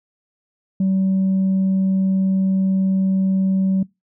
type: tone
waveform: sine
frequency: 190.8 Hz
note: G3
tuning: 47 cents flat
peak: -13 dBFS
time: 0.8-3.83 s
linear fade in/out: 5 ms
effects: noise-tail reverb RT60 0.2 s tail -23 dB re dry + tanh soft clip ceiling -13 dBFS